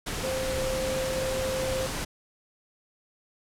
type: tone in noise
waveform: sine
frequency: 523.3 Hz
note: C5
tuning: in tune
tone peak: -28 dBFS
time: 0.23-1.87 s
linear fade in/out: 10 ms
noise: pink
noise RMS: -32 dBFS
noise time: 0.06-2.05 s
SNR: +1 dB
effects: low-pass 11000 Hz 12 dB/octave